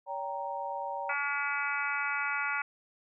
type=chord; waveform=sine; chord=G diminished; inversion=second; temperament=equal with one note detuned; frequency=567 / 784 / 932.3 Hz; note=Db5 / G5 / Bb5; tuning=+39 / 0 / 0 cents; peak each=-39 / -38 / -36 dBFS; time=0.06-1.15 s; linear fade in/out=50 ms
type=harmonic tone; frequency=285.2 Hz; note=C#4; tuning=49 cents sharp; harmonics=3 / 4 / 5 / 6 / 7 / 8 / 9; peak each=-39 / -38 / -33 / -45 / -37 / -37 / -40 dBFS; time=1.09-2.62 s; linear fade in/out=5 ms
effects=none